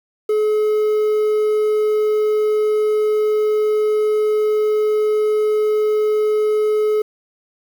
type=tone; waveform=triangle; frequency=426.8 Hz; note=G#4; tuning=47 cents sharp; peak=-12 dBFS; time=0.29-7.02 s; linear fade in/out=5 ms; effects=7-bit